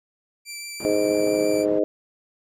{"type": "tone with vibrato", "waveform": "15% pulse", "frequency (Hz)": 2340, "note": "D7", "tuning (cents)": -7, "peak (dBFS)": -26, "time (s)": [0.45, 1.66], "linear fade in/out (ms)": 50, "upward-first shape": "triangle", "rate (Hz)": 6, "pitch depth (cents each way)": 11}
{"type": "band-pass noise", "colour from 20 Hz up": "white", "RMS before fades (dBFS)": -36, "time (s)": [0.8, 1.79], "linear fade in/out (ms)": 0, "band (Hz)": [140, 450], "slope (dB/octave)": 12}
{"type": "harmonic tone", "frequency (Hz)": 103.83, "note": "G#2", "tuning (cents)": 0, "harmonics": [3, 4, 5, 6], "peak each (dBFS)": [-24, -24, -24, -24], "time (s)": [0.85, 1.84], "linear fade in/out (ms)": 0}
{"effects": []}